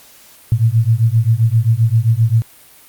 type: beating tone pair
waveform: sine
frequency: 110 / 117.6 Hz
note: A2 / A#2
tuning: 0 / +16 cents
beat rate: 7.6 Hz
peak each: -13 dBFS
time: 0.52-2.42 s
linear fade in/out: 0 ms
effects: white hiss -44 dBFS RMS until 2.88 s + Opus 48 kbps